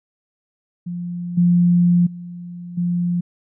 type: tone with level steps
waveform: sine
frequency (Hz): 175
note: F3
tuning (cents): +4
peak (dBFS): -24 / -11 / -30 / -17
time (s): 0.86-3.21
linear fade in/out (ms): 10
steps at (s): 1.37 / 2.06 / 2.77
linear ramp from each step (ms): 10
effects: none